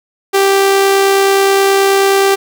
sawtooth tone with amplitude modulation, 392 Hz, G4, in tune, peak -3 dBFS, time 0.33-2.36 s, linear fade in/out 20 ms, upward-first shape sine, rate 69.4 Hz, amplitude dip 25%, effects none

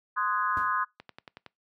sine chord, Ab dominant seventh, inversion first, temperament equal with one note detuned, 1038.7 / 1244.5 / 1480 / 1661.2 Hz, C6 / Eb6 / Gb6 / Ab6, -13 / 0 / 0 / 0 cents, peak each -29 / -29 / -33 / -34 dBFS, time 0.16-0.85 s, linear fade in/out 20 ms
brown noise with exponential decay, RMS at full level -33 dBFS, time 0.57-0.78 s, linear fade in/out 1 ms, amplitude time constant 45 ms
click train, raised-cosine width 0.3 ms, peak -27 dBFS, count 6, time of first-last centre 1-1.463 s, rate 10.8 Hz
effects noise-tail reverb RT60 0.2 s tail -24 dB re dry + high-pass 100 Hz 12 dB/octave

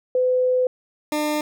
sine / 20% pulse tone pair in turn, 506 / 300.9 Hz, B4 / D4, +42 / +42 cents, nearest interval major sixth, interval 900 cents, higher first, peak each -16 dBFS, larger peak neither, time 0.15-0.67 / 1.12-1.41 s, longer first, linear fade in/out 2 ms, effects none

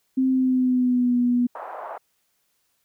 sine tone with pitch glide, 261.6 to 244.1 Hz, C4 to B3, 0 to -20 cents, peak -17 dBFS, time 0.17-1.47 s, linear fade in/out 10 ms, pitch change -120 cents, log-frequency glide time 0.28-1.16 s
white band-pass noise, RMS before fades -35 dBFS, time 1.55-1.98 s, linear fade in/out 5 ms, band 600 to 1000 Hz, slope 24 dB/octave
effects white hiss -70 dBFS RMS until 2.84 s

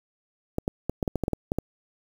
clicks, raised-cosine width 2 ms, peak -12 dBFS, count 11, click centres 0.584 / 0.679 / 0.896 / 1.028 / 1.078 / 1.157 / 1.237 / 1.281 / 1.333 / 1.519 / 1.586 s, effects 7-bit

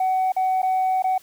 sine tone with dropouts, 751 Hz, F#5, 26 cents sharp, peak -16 dBFS, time 0-1.18 s, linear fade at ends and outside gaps 5 ms, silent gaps 0.321-0.364 / 0.619-0.629 / 1.023-1.041 s, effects tanh soft clip ceiling -16 dBFS + white hiss -52 dBFS RMS until 1.22 s

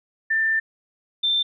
sine tone pair in turn, 1784 / 3568 Hz, A6 / A7, +23 / +23 cents, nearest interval octave, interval 1200 cents, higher second, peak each -18 dBFS, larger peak neither, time 0.3-0.6 / 1.23-1.43 s, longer first, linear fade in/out 10 ms, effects none

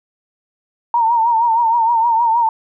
sine tone with vibrato, 923 Hz, A#5, 17 cents flat, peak -11 dBFS, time 0.94-2.49 s, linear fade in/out 2 ms, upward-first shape triangle, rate 6.4 Hz, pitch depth 83 cents each way, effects none

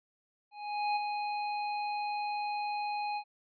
square tone with ADSR envelope, 830.6 Hz, G#5, in tune, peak -28 dBFS, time 0.51-3.24 s, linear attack 450 ms, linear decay 21 ms, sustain -5 dB, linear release 71 ms, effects resampled to 11025 Hz

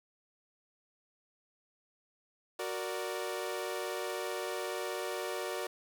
sawtooth chord, Gb augmented, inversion none, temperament equal, 370 / 466.2 / 587.3 Hz, Gb4 / Bb4 / D5, 0 / 0 / 0 cents, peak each -35 / -36 / -36 dBFS, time 2.59-5.67 s, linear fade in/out 5 ms, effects 9-bit

